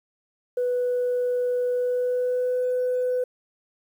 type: tone with pitch glide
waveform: sine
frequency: 493.9 to 501.1 Hz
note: B4 to B4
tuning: 0 to +25 cents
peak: -20 dBFS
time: 0.57-3.24 s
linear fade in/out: 5 ms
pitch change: +25 cents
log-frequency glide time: 1.72-2.61 s
effects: tanh soft clip ceiling -18 dBFS + 9-bit